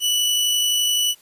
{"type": "tone with amplitude modulation", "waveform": "sawtooth", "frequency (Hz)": 2960, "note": "F#7", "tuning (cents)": 0, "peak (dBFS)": -13, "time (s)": [0, 1.15], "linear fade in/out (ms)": 50, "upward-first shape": "sine", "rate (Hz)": 51.7, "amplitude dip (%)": 25, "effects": ["white hiss -53 dBFS RMS until 1.21 s", "resampled to 32000 Hz"]}